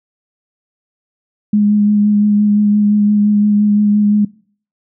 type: tone with vibrato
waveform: sine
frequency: 207.7 Hz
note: G#3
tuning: in tune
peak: -8 dBFS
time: 1.53-4.25 s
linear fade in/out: 5 ms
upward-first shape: sine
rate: 5.8 Hz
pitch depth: 16 cents each way
effects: noise-tail reverb RT60 0.5 s tail -22 dB re dry